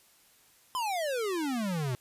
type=exponential sweep; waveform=square; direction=down; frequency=1046.5 to 119.5 Hz; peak=-30 dBFS; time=0.75-1.95 s; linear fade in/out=0 ms; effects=white hiss -62 dBFS RMS until 2 s + resampled to 32000 Hz